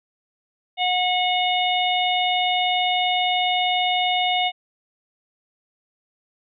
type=harmonic tone; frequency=727 Hz; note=F#5; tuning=31 cents flat; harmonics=1 / 3 / 4 / 5; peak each=-21 / -26 / -25 / -26 dBFS; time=0.77-4.52 s; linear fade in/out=50 ms; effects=none